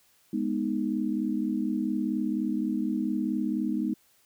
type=chord; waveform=sine; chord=G# minor; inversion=none; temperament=equal; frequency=207.7 / 246.9 / 311.1 Hz; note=G#3 / B3 / D#4; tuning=0 / 0 / 0 cents; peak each=-30 dBFS; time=0.33-3.94 s; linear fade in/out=5 ms; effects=white hiss -64 dBFS RMS until 4.25 s